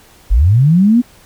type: linear sweep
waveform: sine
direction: up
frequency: 40.17 to 250.8 Hz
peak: -6 dBFS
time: 0.3-1.02 s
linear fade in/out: 20 ms
effects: pink hiss -45 dBFS RMS until 1.25 s